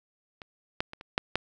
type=clicks; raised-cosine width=0.3 ms; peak=-26 / -11 / -24 / -27 / -8 / -9 dBFS; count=6; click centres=0.418 / 0.805 / 0.934 / 1.011 / 1.179 / 1.356 s; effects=none